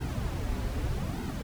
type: noise with flanger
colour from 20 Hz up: brown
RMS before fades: -32 dBFS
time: 0-1.43 s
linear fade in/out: 20 ms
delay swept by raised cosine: 1.7 to 6.6 ms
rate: 0.82 Hz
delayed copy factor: -0.8
effects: none